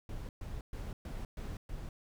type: noise bursts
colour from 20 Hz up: brown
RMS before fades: -41 dBFS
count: 6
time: 0.09-1.89 s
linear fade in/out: 2 ms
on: 200 ms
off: 120 ms
effects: none